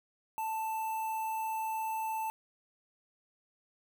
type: tone with notch filter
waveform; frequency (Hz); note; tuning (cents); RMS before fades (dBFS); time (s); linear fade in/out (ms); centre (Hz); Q
square; 883; A5; +6; -35; 0.38-2.3; 0; 4600; 0.54
effects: none